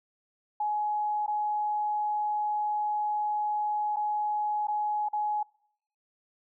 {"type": "tone with dropouts", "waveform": "sine", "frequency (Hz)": 841, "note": "G#5", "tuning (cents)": 22, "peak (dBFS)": -26, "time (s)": [0.6, 5.43], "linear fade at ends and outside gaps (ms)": 5, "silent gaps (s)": [[1.264, 1.278], [3.961, 3.967], [4.671, 4.682], [5.087, 5.131]], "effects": ["noise-tail reverb RT60 0.7 s tail -25 dB re dry"]}